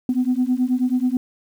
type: beating tone pair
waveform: sine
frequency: 247.4 / 256.7 Hz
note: B3 / C4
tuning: +3 / -33 cents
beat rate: 9.3 Hz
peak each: -19 dBFS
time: 0.09-1.17 s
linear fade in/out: 2 ms
effects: tanh soft clip ceiling -11 dBFS + 8-bit